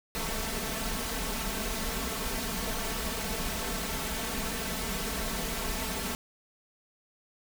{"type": "noise with comb filter", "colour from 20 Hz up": "pink", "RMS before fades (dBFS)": -33, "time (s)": [0.15, 6.15], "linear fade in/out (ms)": 0, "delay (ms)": 4.5, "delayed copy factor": 0.95, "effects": []}